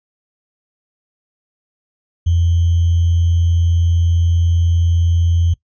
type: tone with sample-and-hold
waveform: sine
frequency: 84.8 Hz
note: E2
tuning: 50 cents sharp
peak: -11 dBFS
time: 2.26-5.54 s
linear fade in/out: 10 ms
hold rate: 3150 Hz
effects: noise-tail reverb RT60 0.1 s tail -20 dB re dry + resampled to 16000 Hz